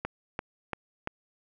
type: click train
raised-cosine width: 0.5 ms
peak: -16 dBFS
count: 4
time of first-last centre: 0.05-1.074 s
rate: 2.93 Hz
effects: none